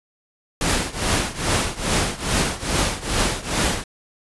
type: noise with tremolo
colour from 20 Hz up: pink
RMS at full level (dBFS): -18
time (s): 0.61-3.84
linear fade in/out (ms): 2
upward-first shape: triangle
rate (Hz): 2.4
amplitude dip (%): 90
effects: resampled to 24000 Hz